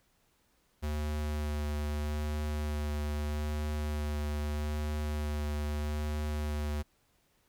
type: tone with vibrato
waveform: square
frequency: 74.8 Hz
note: D2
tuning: 32 cents sharp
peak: -32 dBFS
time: 0.82-6.83 s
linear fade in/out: 20 ms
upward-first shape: sine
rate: 0.79 Hz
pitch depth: 14 cents each way
effects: pink hiss -71 dBFS RMS until 7.48 s